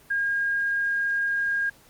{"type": "tone", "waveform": "sine", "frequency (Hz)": 1622, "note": "G#6", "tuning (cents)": -41, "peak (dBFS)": -22, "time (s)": [0.1, 1.7], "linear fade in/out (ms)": 10, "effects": ["pink hiss -54 dBFS RMS until 1.89 s", "Opus 24 kbps"]}